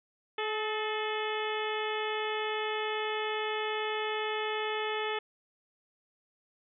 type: harmonic tone with a mistuned harmonic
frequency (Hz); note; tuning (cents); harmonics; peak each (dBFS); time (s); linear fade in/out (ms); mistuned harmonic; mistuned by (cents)
429.4; A4; -42; 1 / 2 / 3 / 4 / 5 / 6 / 7 / 8; -34 / -37 / -39 / -40 / -41 / -42 / -42 / -43; 0.38-5.19; 5; 4; +47
effects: none